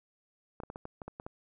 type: clicks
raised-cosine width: 1 ms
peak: -27 dBFS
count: 9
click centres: 0.602 / 0.635 / 0.701 / 0.759 / 0.854 / 1.018 / 1.08 / 1.199 / 1.265 s
effects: none